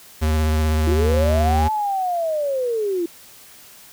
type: tone with vibrato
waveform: square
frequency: 77.78 Hz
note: D#2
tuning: in tune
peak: -17 dBFS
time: 0.21-1.69 s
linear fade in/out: 20 ms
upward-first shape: triangle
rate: 16 Hz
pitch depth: 28 cents each way
type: linear two-way sweep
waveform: sine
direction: up then down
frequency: 329.6 to 872 to 329.6 Hz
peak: -19 dBFS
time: 0.87-3.06 s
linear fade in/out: 5 ms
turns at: 1.71 s
effects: white hiss -45 dBFS RMS until 3.92 s